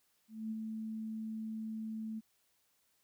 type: tone with ADSR envelope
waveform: sine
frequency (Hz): 220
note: A3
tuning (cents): 0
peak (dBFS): -35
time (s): 0.28-2.21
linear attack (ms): 230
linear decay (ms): 31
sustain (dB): -3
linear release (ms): 27
effects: white hiss -75 dBFS RMS until 3.03 s